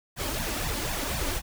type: noise with flanger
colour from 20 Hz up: pink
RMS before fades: -30 dBFS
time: 0.16-1.42 s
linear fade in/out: 50 ms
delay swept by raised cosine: 1.1 to 3.5 ms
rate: 4 Hz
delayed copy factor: +0.85
effects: none